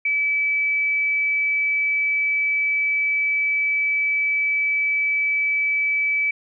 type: tone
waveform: sine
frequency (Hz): 2300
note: D7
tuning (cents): -37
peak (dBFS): -18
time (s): 0.05-6.31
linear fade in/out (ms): 5
effects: none